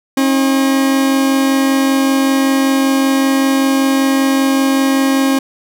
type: tone pair together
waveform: 40% pulse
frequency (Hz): 270 / 315.2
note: C#4 / D#4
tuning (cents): -45 / +23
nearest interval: minor third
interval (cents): 268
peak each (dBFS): -10 / -21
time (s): 0.17-5.39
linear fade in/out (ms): 5
effects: none